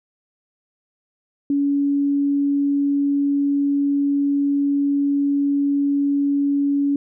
sine tone, 282.7 Hz, C#4, 34 cents sharp, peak -16 dBFS, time 1.5-6.96 s, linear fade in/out 2 ms, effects none

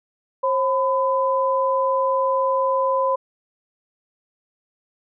sine tone pair together, 535.1 / 1007 Hz, C5 / B5, +39 / +33 cents, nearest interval major seventh, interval 1094 cents, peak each -20 dBFS, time 0.43-3.16 s, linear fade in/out 10 ms, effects none

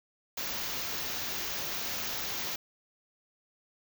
white band-stop noise, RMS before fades -35 dBFS, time 0.37-2.56 s, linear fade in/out 5 ms, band 6900 to 14000 Hz, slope 96 dB/octave, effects none

